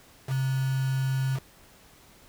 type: tone with quantisation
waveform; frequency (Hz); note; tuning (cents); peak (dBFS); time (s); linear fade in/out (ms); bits
sine; 132.9; C3; +27; -24; 0.27-1.4; 50; 6
effects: pink hiss -55 dBFS RMS until 2.28 s